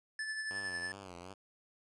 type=tone with tremolo; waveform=square; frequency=1744 Hz; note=A6; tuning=16 cents flat; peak=-36 dBFS; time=0.19-0.92 s; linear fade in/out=2 ms; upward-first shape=sine; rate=11 Hz; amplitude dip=40%
type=tone with vibrato; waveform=5% pulse; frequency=92.8 Hz; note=F#2; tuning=6 cents sharp; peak=-36 dBFS; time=0.5-1.34 s; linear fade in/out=10 ms; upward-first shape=sine; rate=2.6 Hz; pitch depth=120 cents each way
effects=resampled to 22050 Hz